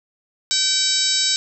harmonic tone, 768 Hz, G5, 36 cents flat, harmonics 2 / 3 / 4 / 5 / 6 / 7 / 8 / 9 / 10, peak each -32 / -32 / -31 / -21 / -24 / -23 / -27 / -30 / -25 dBFS, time 0.51-1.36 s, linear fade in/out 0 ms, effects none

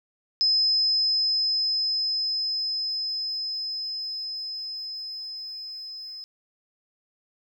sine tone with level ramp, 5100 Hz, D#8, 42 cents sharp, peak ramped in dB -18 to -36 dBFS, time 0.41-6.24 s, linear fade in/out 0 ms, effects 10-bit

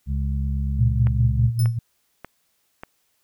harmonic tone, 68.7 Hz, C#2, 15 cents flat, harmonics 1 / 2 / 3, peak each -22 / -28 / -32 dBFS, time 0.06-1.51 s, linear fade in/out 50 ms
sine tone with tremolo, 116.54 Hz, A#2, in tune, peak -14 dBFS, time 0.79-1.79 s, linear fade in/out 5 ms, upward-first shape sine, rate 5 Hz, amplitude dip 75%
click train, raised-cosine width 0.5 ms, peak -19 dBFS, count 4, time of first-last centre 1.07-2.835 s, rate 1.7 Hz
5% pulse tone with exponential decay, 5274 Hz, E8, in tune, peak -23 dBFS, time 1.59-1.77 s, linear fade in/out 2 ms, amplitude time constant 38 ms
effects white hiss -68 dBFS RMS until 3.23 s

